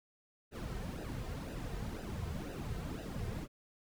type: noise with flanger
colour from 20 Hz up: brown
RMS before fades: -41 dBFS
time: 0.51-3.48 s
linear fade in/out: 50 ms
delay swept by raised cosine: 0.89 to 3.59 ms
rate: 2 Hz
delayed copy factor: -0.75
effects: none